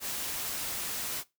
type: noise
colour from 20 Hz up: white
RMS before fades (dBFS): -35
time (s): 0-1.24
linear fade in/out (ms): 50
effects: noise-tail reverb RT60 0.2 s tail -18 dB re dry